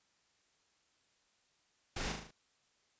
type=noise with echo; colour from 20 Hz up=pink; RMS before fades=-39 dBFS; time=1.96-2.12 s; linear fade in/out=5 ms; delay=38 ms; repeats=5; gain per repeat=-4 dB; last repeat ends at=2.31 s; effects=white hiss -74 dBFS RMS until 2.99 s + resampled to 16000 Hz